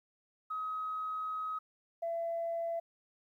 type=tone pair in turn; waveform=sine; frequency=1268 / 671.7 Hz; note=D#6 / E5; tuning=+32 / +32 cents; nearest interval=major seventh; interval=1100 cents; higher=first; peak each=-34 / -32 dBFS; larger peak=second; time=0.5-1.59 / 2.02-2.8 s; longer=first; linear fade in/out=10 ms; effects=tanh soft clip ceiling -28 dBFS + 12-bit